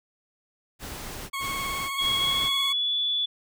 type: noise bursts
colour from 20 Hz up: pink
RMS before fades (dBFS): -37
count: 3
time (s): 0.79-2.504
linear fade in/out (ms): 50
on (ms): 510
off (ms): 92
type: tone with vibrato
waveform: 20% pulse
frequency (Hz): 1099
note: C#6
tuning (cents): -15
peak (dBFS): -24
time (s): 1.33-2.73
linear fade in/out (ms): 10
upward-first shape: triangle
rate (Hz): 19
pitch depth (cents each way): 35
type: tone with pitch glide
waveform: sine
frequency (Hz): 3322 to 3445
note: G#7 to A7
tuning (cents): 0 to -37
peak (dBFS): -23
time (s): 1.98-3.26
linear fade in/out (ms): 10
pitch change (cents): +63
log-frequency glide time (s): 2.18-2.96
effects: none